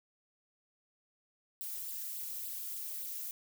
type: noise with flanger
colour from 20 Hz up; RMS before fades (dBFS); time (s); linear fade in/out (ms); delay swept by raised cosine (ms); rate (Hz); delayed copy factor
violet; -41; 1.61-3.31; 0; 0.23 to 2.53; 3.5; +0.85
effects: none